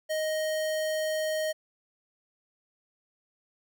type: tone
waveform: square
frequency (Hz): 624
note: D#5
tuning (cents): +5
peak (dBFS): -28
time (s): 0.09-1.53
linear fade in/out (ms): 20
effects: none